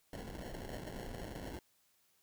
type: noise with sample-and-hold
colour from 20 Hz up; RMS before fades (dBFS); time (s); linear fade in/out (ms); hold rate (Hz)
pink; -45; 0.13-1.59; 2; 1225
effects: white hiss -73 dBFS RMS until 2.22 s